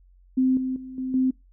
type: tone with level steps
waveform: sine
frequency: 259.2 Hz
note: C4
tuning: 16 cents flat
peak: -17 / -24 / -35 / -26 / -18 dBFS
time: 0.37-1.31 s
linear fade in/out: 10 ms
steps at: 0.57 / 0.76 / 0.98 / 1.14 s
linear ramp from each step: 2 ms
effects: noise-tail reverb RT60 0.2 s tail -24 dB re dry + added 45 Hz sine -52 dBFS peak until 1.52 s